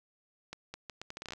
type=accelerating click train; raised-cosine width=0.2 ms; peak=-24 dBFS; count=12; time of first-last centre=0.53-1.335 s; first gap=210 ms; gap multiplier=0.75; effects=none